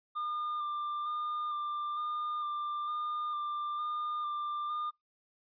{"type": "tone with vibrato", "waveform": "triangle", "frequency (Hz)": 1200, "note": "D6", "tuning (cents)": 37, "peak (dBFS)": -31, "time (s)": [0.15, 4.91], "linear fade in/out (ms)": 20, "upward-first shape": "square", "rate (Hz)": 1.1, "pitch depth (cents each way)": 16, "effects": ["noise-tail reverb RT60 0.2 s tail -26 dB re dry", "resampled to 11025 Hz"]}